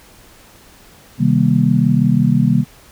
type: chord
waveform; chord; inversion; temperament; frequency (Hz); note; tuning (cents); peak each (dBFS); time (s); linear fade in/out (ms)
sine; C minor seventh; none; just; 130.81 / 156.98 / 196.22 / 235.5; C3 / Eb3 / G3 / Bb3; 0 / +16 / +2 / +18; -16; 1.18-2.65; 50
effects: pink hiss -45 dBFS RMS until 2.91 s